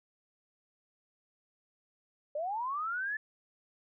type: linear sweep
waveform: sine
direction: up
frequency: 569 to 1758 Hz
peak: -32 dBFS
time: 2.35-3.17 s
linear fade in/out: 5 ms
effects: none